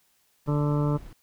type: noise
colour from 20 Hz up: brown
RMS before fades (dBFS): -43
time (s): 0.46-1.13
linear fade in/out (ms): 2
type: harmonic tone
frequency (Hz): 146.83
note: D3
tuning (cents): 0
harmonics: 1 / 2 / 3 / 4 / 6 / 7 / 8 / 9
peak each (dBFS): -23 / -29 / -33 / -35 / -39 / -40 / -41 / -42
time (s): 0.47-0.98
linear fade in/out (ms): 20
effects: white hiss -67 dBFS RMS until 1.22 s